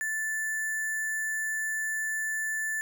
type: tone with sample-and-hold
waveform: sine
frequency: 1754 Hz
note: A6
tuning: 6 cents flat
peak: -28 dBFS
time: 0.01-2.81 s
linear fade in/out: 0 ms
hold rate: 8820 Hz
effects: none